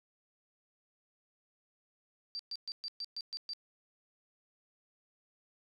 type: tone bursts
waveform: sine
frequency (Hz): 4678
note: D8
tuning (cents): -8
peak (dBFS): -37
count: 8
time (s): 2.35-3.534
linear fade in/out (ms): 0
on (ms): 43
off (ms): 120
effects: none